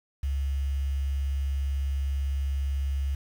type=tone with quantisation; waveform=sine; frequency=69 Hz; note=C#2; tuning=7 cents flat; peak=-25 dBFS; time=0.23-3.15 s; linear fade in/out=5 ms; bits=8; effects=none